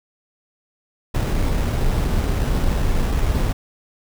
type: noise with sample-and-hold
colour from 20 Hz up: brown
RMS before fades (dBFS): -19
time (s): 1.14-3.53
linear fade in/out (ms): 10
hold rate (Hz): 4410
effects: none